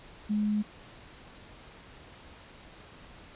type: tone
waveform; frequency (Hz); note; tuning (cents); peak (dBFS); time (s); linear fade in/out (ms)
sine; 210; G#3; +19; -25; 0.29-0.63; 20
effects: pink hiss -51 dBFS RMS until 3.35 s + resampled to 8000 Hz